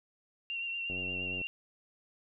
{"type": "tone with vibrato", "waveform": "sine", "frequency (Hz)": 2752, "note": "F7", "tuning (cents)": -26, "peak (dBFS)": -34, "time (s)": [0.5, 1.47], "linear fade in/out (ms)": 0, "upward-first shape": "sine", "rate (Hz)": 8.5, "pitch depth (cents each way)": 26}
{"type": "click train", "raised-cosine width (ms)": 2, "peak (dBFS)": -31, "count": 48, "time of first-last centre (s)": [0.9, 1.415], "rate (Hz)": 91.3}
{"effects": []}